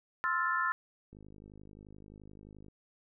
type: chord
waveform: sine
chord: F major seventh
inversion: second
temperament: equal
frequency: 1046.5 / 1318.5 / 1396.9 / 1760 Hz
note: C6 / E6 / F6 / A6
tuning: 0 / 0 / 0 / 0 cents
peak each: -34 dBFS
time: 0.24-0.72 s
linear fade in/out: 0 ms
type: click train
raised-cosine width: 3 ms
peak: -40 dBFS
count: 81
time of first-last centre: 1.13-2.683 s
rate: 51.5 Hz
effects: none